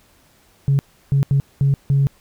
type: tone bursts at uneven times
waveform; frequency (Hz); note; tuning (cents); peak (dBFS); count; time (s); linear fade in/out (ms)
sine; 138.59; C#3; 0; -11; 5; 0.68-0.79 / 1.12-1.23 / 1.31-1.4 / 1.61-1.74 / 1.9-2.07; 0
effects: tanh soft clip ceiling -9 dBFS + pink hiss -55 dBFS RMS until 2.2 s